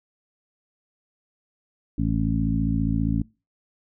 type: harmonic tone with a mistuned harmonic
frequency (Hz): 55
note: A1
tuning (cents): 0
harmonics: 1 / 2 / 3 / 4 / 5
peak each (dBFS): -27 / -27 / -27 / -27 / -27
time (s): 1.98-3.22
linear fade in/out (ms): 5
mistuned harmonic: 1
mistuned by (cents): -29
effects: noise-tail reverb RT60 0.3 s tail -25 dB re dry